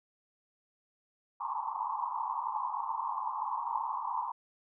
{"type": "band-pass noise", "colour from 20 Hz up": "pink", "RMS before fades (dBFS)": -35, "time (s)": [1.4, 4.32], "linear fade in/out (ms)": 10, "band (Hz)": [850, 1100], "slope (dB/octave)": 96, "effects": []}